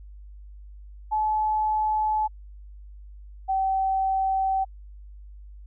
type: tone pair in turn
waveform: sine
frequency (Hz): 860 / 768.5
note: A5 / G5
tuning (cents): -40 / -35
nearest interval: major second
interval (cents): 195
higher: first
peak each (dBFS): -21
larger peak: neither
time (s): 1.11-2.28 / 3.48-4.65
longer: neither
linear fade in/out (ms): 20
effects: added 50 Hz sine -41 dBFS peak until 5.66 s

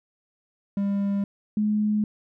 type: tone pair in turn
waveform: triangle / sine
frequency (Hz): 199.8 / 211.2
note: G3 / G#3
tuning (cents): +33 / +29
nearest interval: minor second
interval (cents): 96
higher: second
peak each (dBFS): -20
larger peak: neither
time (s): 0.77-1.24 / 1.57-2.04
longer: neither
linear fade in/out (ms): 2
effects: none

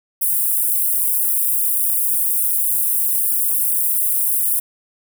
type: high-pass noise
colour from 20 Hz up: white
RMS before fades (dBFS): -18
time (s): 0.21-4.6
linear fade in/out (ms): 10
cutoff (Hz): 9100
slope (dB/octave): 48
effects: none

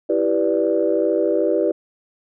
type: chord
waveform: sine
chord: E minor seventh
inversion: none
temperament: equal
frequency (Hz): 329.6 / 392 / 493.9 / 587.3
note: E4 / G4 / B4 / D5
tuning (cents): 0 / 0 / 0 / 0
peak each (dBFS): -21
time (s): 0.09-1.72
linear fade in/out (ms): 10
effects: tanh soft clip ceiling -6 dBFS

